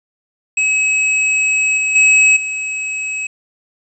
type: tone with level steps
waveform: square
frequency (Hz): 2563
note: E7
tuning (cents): -49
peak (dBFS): -13 / -15 / -8 / -20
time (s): 0.57-3.27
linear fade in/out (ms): 5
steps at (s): 1.77 / 1.95 / 2.36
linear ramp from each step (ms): 10
effects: resampled to 22050 Hz + 8-bit